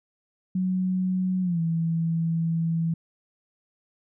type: tone with pitch glide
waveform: sine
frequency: 185 to 164.82 Hz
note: F#3 to E3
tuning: 0 to 0 cents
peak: -22 dBFS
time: 0.55-2.94 s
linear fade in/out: 5 ms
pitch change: -200 cents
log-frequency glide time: 1.42-1.6 s
effects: none